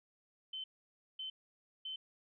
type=tone bursts; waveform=sine; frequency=3070 Hz; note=G7; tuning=37 cents flat; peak=-40 dBFS; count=3; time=0.53-1.96 s; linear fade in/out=5 ms; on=110 ms; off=550 ms; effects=none